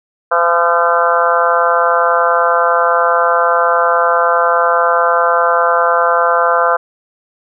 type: harmonic tone with a mistuned harmonic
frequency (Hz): 170.3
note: F3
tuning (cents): -43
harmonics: 3 / 4 / 5 / 6 / 7 / 8 / 9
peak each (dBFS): -16 / -16 / -21 / -17 / -17 / -16 / -20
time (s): 0.31-6.77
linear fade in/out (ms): 10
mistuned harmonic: 7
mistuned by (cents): +29
effects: none